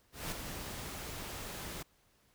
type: noise with ADSR envelope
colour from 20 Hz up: pink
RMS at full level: -37 dBFS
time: 0.12-1.83 s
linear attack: 200 ms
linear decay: 4 ms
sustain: -6 dB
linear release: 9 ms
effects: pink hiss -70 dBFS RMS until 2.34 s